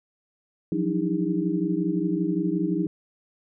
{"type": "tone cluster", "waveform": "sine", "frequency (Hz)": [172.9, 184.9, 295.3, 320.7, 400.7], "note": ["F3", "F#3", "D4", "E4", "G4"], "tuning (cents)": [-17, -1, 10, -48, 38], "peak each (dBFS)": [-29, -29, -29, -26, -33], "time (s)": [0.72, 2.87], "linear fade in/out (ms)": 2, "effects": []}